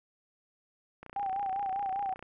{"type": "click train", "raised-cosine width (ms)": 0.5, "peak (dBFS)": -30, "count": 37, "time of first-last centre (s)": [1.03, 2.226], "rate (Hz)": 30.1}
{"type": "tone with vibrato", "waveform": "sine", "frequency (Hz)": 784, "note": "G5", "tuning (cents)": 0, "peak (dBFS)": -30, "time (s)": [1.16, 2.14], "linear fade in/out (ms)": 5, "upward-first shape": "triangle", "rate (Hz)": 5, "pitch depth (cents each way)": 80}
{"effects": []}